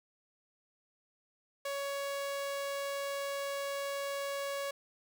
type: tone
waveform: sawtooth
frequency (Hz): 559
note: C#5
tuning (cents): +14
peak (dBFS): -31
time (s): 1.65-4.71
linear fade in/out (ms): 5
effects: none